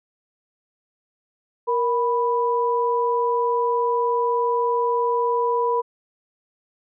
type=tone pair together; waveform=sine; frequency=469.7 / 986.4 Hz; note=A#4 / B5; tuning=+13 / -2 cents; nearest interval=octave + minor second; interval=1285 cents; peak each=-21 dBFS; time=1.67-5.82 s; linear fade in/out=20 ms; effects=none